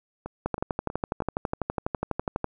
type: two click trains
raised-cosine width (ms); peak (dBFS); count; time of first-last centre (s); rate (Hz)
1; -12 / -20; 25 / 4; 0.46-2.443 / 0.26-1.222; 12.1 / 3.12
effects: none